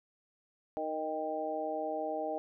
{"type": "harmonic tone with a mistuned harmonic", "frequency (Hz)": 155.56, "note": "D#3", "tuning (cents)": 0, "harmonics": [2, 3, 4, 5], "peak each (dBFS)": [-41, -40, -36, -38], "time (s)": [0.77, 2.38], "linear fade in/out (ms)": 0, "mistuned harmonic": 5, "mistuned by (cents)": 25, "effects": []}